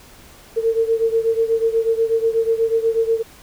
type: beating tone pair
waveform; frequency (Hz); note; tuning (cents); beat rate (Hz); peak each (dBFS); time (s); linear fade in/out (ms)
sine; 450.8 / 459; A4 / A#4; +42 / -27; 8.2; -17 / -20; 0.56-3.23; 20
effects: pink hiss -45 dBFS RMS until 3.42 s